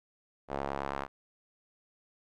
sawtooth tone with band-pass filter sweep, 69.3 Hz, C#2, in tune, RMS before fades -36 dBFS, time 0.48-1.08 s, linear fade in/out 50 ms, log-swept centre 680 to 1100 Hz, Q 1.4, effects none

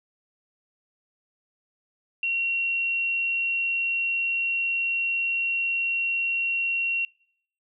sine tone, 2739 Hz, F7, 34 cents flat, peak -23 dBFS, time 2.23-7.05 s, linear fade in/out 2 ms, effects noise-tail reverb RT60 0.7 s tail -26 dB re dry

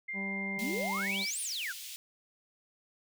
sine tone with pitch glide, 2100 to 2303 Hz, C7 to D7, +6 to -34 cents, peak -35 dBFS, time 0.08-1.31 s, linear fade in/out 10 ms, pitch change +160 cents, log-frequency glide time 0.91-1.19 s
harmonic tone, 196 Hz, G3, in tune, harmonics 1 / 2 / 3 / 4 / 5, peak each -37 / -47 / -49 / -50 / -51 dBFS, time 0.13-1.26 s, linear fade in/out 50 ms
sine exponential two-way sweep, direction up then down, 171.7 to 10000 to 1337 Hz, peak -34 dBFS, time 0.57-1.73 s, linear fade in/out 20 ms, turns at 1.41 s
pink high-pass noise, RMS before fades -44 dBFS, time 0.59-1.96 s, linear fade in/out 0 ms, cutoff 2700 Hz, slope 24 dB/octave
effects none

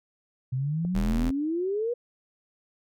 sine exponential sweep, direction up, 124.5 to 492.1 Hz, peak -25 dBFS, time 0.52-1.94 s, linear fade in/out 10 ms
clicks, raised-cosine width 2 ms, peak -26 dBFS, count 2, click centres 0.85 / 1.304 s
square tone, 41.2 Hz, E1, in tune, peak -26 dBFS, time 0.94-1.31 s, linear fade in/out 20 ms
effects none

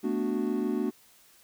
triangle chord, B minor seventh, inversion third, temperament equal, 220 / 246.9 / 293.7 / 370 Hz, A3 / B3 / D4 / F#4, 0 / 0 / 0 / 0 cents, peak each -30 dBFS, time 0.03-0.91 s, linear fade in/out 20 ms, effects white hiss -59 dBFS RMS until 1.43 s

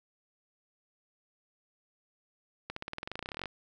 accelerating click train, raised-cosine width 0.3 ms, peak -21 dBFS, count 21, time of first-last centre 2.7-3.457 s, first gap 64 ms, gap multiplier 0.94, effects none

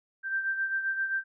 sine beating tone pair, 1568 / 1575.6 Hz, G6 / G6, 0 / +8 cents, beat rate 7.6 Hz, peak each -28 / -36 dBFS, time 0.23-1.24 s, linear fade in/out 50 ms, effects none

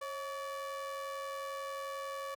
square ring-modulated tone, 295.2 Hz, D4, 9 cents sharp, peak -36 dBFS, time 0.01-2.35 s, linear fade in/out 10 ms, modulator 840 Hz, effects high-pass 150 Hz 12 dB/octave

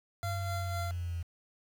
25% pulse tone with tremolo, 688 Hz, F5, 26 cents flat, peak -32 dBFS, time 0.23-0.91 s, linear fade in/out 0 ms, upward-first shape sine, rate 4 Hz, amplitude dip 40%
sine linear sweep, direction down, 98 to 84 Hz, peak -33 dBFS, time 0.23-1.23 s, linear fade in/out 10 ms
effects 9-bit

